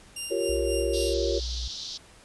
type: tone with tremolo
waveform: 10% pulse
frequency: 2794 Hz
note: F7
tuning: in tune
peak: -22 dBFS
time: 0.16-1.14 s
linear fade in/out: 5 ms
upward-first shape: sine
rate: 3.8 Hz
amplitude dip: 65%
type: chord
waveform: sine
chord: G half-diminished seventh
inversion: third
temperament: equal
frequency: 349.2 / 392 / 466.2 / 554.4 Hz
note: F4 / G4 / Bb4 / Db5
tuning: 0 / 0 / 0 / 0 cents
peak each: -30 dBFS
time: 0.3-1.4 s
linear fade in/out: 20 ms
type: tone with pitch glide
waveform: sine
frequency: 61.74 to 60.43 Hz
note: B1 to B1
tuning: 0 to -37 cents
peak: -30 dBFS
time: 0.49-1.68 s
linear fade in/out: 5 ms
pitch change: -37 cents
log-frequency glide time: 1.3-1.36 s
type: band-pass noise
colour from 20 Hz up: pink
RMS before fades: -37 dBFS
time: 0.93-1.98 s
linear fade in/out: 10 ms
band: 3500 to 5700 Hz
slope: 48 dB/octave
effects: pink hiss -53 dBFS RMS until 2.24 s + resampled to 24000 Hz